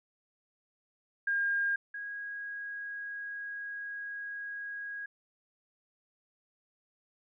sine tone pair in turn, 1614 / 1646 Hz, G#6 / G#6, -50 / -16 cents, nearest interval unison, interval 34 cents, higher second, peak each -27 / -37 dBFS, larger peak first, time 1.27-1.76 / 1.94-5.06 s, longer second, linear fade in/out 5 ms, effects none

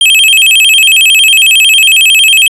square tone with vibrato, 2869 Hz, F7, 46 cents sharp, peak -3 dBFS, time 0.01-2.48 s, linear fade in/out 2 ms, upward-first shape square, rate 11 Hz, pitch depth 180 cents each way, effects resampled to 32000 Hz

